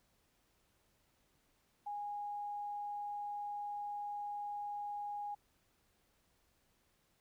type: tone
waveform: sine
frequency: 823 Hz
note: G#5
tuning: 16 cents flat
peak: -39 dBFS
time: 1.86-5.35 s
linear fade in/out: 10 ms
effects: pink hiss -75 dBFS RMS until 7.2 s